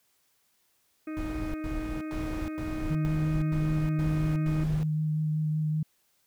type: harmonic tone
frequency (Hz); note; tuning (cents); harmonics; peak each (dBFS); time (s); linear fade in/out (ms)
311.1; D#4; 0; 1 / 2 / 4 / 5 / 6 / 7 / 8; -33 / -46 / -47 / -53 / -55 / -55 / -52; 1.07-4.64; 5
type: noise bursts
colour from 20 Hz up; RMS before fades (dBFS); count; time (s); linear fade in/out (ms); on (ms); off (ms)
brown; -35; 8; 1.17-4.83; 0; 370; 100
type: tone with vibrato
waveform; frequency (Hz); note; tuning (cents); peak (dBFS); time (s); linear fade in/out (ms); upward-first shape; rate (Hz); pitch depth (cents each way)
sine; 154.4; D#3; -13; -25; 2.9-5.83; 5; sine; 5.3; 13
effects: white hiss -70 dBFS RMS until 6.26 s